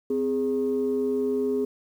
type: tone pair together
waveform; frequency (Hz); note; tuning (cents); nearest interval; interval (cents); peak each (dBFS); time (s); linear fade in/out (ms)
sine; 258.2 / 413.9; C4 / G#4; -23 / -6; minor sixth; 817; -26 / -23; 0.1-1.65; 5
effects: tanh soft clip ceiling -17 dBFS + 9-bit